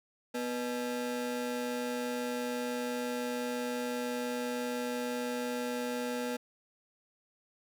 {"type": "ring-modulated tone", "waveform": "35% pulse", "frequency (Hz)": 367.9, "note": "F#4", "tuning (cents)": -10, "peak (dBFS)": -28, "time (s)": [0.34, 6.37], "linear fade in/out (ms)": 10, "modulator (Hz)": 121, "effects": []}